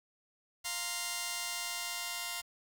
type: chord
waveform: 5% pulse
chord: F suspended fourth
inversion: none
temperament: just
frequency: 698.5 / 931.3 / 1047.7 Hz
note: F5 / Bb5 / C6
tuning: 0 / -2 / +2 cents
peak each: -29 / -30 / -29 dBFS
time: 0.64-2.42 s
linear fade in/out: 20 ms
effects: 9-bit